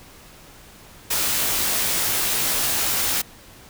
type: noise with comb filter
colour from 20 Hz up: white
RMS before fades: -22 dBFS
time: 1.1-3.22 s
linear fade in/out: 10 ms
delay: 17 ms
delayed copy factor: -0.6
effects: pink hiss -46 dBFS RMS until 3.69 s